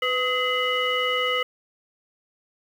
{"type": "tone cluster", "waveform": "sine", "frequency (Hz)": [501, 1267, 2044, 2939], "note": ["B4", "D#6", "C7", "F#7"], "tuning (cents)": [25, 31, -41, -12], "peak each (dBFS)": -26, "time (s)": [0.02, 1.43], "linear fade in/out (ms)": 5, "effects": ["tanh soft clip ceiling -13 dBFS", "8-bit"]}